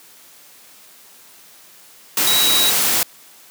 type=tone in noise; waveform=sine; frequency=3856 Hz; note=B7; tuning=42 cents flat; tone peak=-16 dBFS; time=2.27-2.7 s; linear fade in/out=2 ms; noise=white; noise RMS=-17 dBFS; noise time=2.17-3.03 s; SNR=-2 dB; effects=white hiss -46 dBFS RMS until 3.5 s + high-pass 150 Hz 12 dB/octave